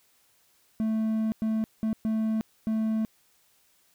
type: tone bursts at uneven times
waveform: triangle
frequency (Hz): 220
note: A3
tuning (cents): 0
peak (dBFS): -22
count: 5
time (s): 0.8-1.32 / 1.42-1.64 / 1.83-1.93 / 2.05-2.41 / 2.67-3.05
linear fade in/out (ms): 0
effects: white hiss -65 dBFS RMS until 3.94 s